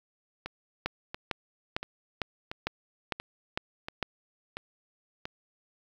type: two click trains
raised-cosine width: 0.3 ms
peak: -20 / -13 dBFS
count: 8 / 8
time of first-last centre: 0.46-5.255 / 0.86-4.027 s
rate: 1.46 / 2.21 Hz
effects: 8-bit